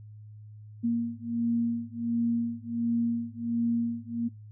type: beating tone pair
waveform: sine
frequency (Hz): 233.1 / 234.5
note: A#3 / A#3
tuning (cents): 0 / +11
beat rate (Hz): 1.4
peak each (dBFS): -29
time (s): 0.83-4.29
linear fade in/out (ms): 20
effects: noise-tail reverb RT60 0.2 s tail -21 dB re dry + added 106 Hz sine -44 dBFS peak until 4.51 s